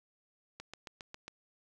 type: click train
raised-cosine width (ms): 0.2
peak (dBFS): -27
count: 6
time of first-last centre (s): 0.6-1.28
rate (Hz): 7.35
effects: none